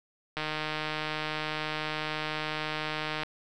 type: click train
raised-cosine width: 0.3 ms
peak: -16 dBFS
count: 442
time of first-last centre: 0.37-3.234 s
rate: 154 Hz
effects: none